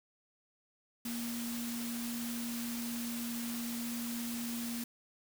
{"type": "tone in noise", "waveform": "sine", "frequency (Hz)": 235.9, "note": "A#3", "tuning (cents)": 21, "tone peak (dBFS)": -37, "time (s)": [1.05, 4.84], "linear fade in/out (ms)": 5, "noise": "white", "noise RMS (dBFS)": -43, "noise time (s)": [1.05, 4.84], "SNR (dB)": 3, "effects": []}